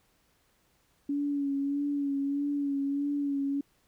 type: tone with vibrato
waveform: sine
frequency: 282.5 Hz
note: C#4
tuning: 33 cents sharp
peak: -27 dBFS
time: 1.09-3.61 s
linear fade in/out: 5 ms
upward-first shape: sine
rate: 1.6 Hz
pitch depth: 32 cents each way
effects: pink hiss -69 dBFS RMS until 3.87 s